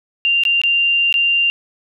sine tone with dropouts, 2784 Hz, F7, 6 cents flat, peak -12 dBFS, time 0.25-1.5 s, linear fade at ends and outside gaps 0 ms, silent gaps 0.436-0.452 / 0.616-0.636 / 1.126-1.141 s, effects none

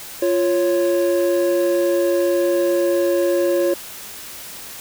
triangle tone pair together, 347.3 / 551.7 Hz, F4 / C#5, -10 / -8 cents, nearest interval minor sixth, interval 802 cents, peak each -16 dBFS, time 0.22-3.74 s, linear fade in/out 5 ms, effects white hiss -35 dBFS RMS until 4.8 s

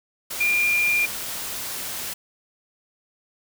sine tone in noise, 2400 Hz, D7, 37 cents sharp, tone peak -18 dBFS, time 0.4-1.06 s, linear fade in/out 10 ms, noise white, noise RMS -31 dBFS, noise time 0.3-2.14 s, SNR +10 dB, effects none

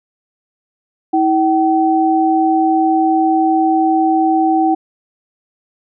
sine tone pair together, 322.3 / 765 Hz, E4 / G5, -39 / -42 cents, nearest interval octave + minor third, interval 1497 cents, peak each -13 dBFS, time 1.13-4.75 s, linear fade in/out 10 ms, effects none

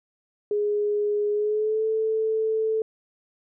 sine tone with pitch glide, 415.3 to 440 Hz, G#4 to A4, 0 to 0 cents, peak -21 dBFS, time 0.51-2.82 s, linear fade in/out 2 ms, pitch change +100 cents, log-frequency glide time 1.32-1.85 s, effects none

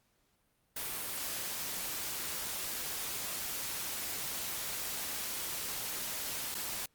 white noise with dropouts, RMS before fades -38 dBFS, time 0.76-6.86 s, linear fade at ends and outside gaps 5 ms, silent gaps 6.545-6.549 s, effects pink hiss -74 dBFS RMS until 6.94 s + Opus 48 kbps

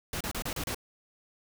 pink noise bursts, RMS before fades -34 dBFS, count 6, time 0.13-0.746 s, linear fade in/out 2 ms, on 76 ms, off 32 ms, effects none

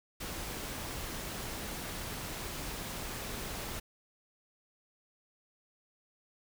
pink noise, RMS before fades -40 dBFS, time 0.2-3.8 s, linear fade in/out 10 ms, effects none

